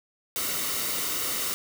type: noise with comb filter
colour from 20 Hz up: white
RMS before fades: -29 dBFS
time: 0.36-1.54 s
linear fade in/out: 0 ms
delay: 1.2 ms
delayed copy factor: -0.5
effects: none